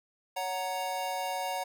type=chord; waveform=square; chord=F# major; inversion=second; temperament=equal with one note detuned; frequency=558.5 / 740 / 932.3 Hz; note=C#5 / F#5 / A#5; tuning=+13 / 0 / 0 cents; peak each=-39 / -35 / -37 dBFS; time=0.36-1.64 s; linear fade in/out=10 ms; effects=none